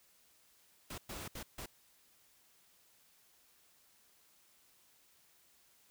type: noise bursts at uneven times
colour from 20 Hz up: pink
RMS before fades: -45 dBFS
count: 4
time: 0.9-0.98 / 1.09-1.28 / 1.35-1.43 / 1.58-1.66 s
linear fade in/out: 5 ms
effects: white hiss -68 dBFS RMS until 5.9 s